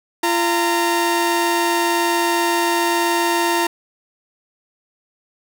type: tone pair together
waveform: sawtooth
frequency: 342.8 / 921 Hz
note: F4 / A#5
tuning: -32 / -21 cents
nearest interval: octave + perfect fourth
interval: 1711 cents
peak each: -15 dBFS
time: 0.23-3.67 s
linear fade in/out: 5 ms
effects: none